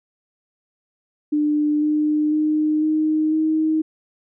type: tone with pitch steps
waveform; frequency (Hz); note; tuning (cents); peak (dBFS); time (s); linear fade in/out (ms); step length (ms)
sine; 298.6 / 302.4 / 306.3 / 310.2 / 314.2; D4 / D#4 / D#4 / D#4 / D#4; +29 / -49 / -27 / -5 / +17; -16; 1.32-3.82; 10; 500
effects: none